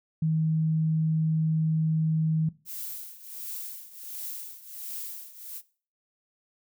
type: tone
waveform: sine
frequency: 158.7 Hz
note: D#3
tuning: 35 cents sharp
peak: -22 dBFS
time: 0.22-2.49 s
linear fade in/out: 5 ms
type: noise with tremolo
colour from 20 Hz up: violet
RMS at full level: -35 dBFS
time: 2.65-5.62 s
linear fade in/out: 50 ms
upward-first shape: triangle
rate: 1.4 Hz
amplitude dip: 85%
effects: noise-tail reverb RT60 0.4 s tail -19 dB re dry